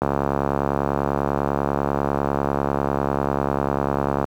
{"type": "click train", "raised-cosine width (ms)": 1, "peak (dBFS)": -6, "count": 297, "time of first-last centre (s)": [0.02, 4.243], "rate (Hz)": 70.1, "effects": ["high-pass 80 Hz 12 dB/octave", "8-bit"]}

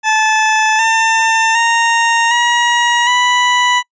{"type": "tone with pitch steps", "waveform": "20% pulse", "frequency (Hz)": [870, 897.6, 926, 955.3, 985.6], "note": ["A5", "A5", "A#5", "A#5", "B5"], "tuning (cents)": [-20, 34, -12, 42, -4], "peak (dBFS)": -5, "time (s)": [0.03, 3.83], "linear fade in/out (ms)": 50, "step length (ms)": 760, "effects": ["noise-tail reverb RT60 0.1 s tail -26 dB re dry", "resampled to 16000 Hz"]}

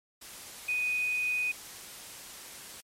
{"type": "tone in noise", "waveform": "sine", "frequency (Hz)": 2489, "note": "D#7", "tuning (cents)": 0, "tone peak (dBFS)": -27, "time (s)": [0.68, 1.52], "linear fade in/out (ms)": 10, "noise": "white", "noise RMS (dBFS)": -45, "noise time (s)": [0.21, 2.81], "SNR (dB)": 15, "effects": ["low-pass 12000 Hz 12 dB/octave", "MP3 64 kbps"]}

